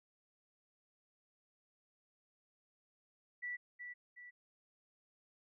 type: tone with echo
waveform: sine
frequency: 1959 Hz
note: B6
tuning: 15 cents flat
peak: -39 dBFS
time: 3.42-3.57 s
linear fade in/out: 20 ms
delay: 370 ms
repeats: 2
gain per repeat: -6 dB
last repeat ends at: 4.31 s
effects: none